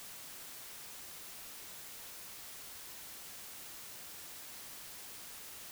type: silence
effects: white hiss -49 dBFS RMS until 5.71 s